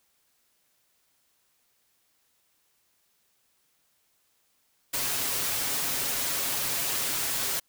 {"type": "noise with comb filter", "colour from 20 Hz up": "white", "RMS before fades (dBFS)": -29, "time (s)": [4.93, 7.6], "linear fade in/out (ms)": 10, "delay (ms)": 7.3, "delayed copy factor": 0.5, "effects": ["white hiss -70 dBFS RMS until 7.68 s"]}